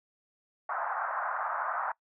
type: band-pass noise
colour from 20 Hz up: white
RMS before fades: -33 dBFS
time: 0.69-1.92 s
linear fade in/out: 5 ms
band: 670 to 1500 Hz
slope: 48 dB/octave
effects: noise-tail reverb RT60 0.1 s tail -22 dB re dry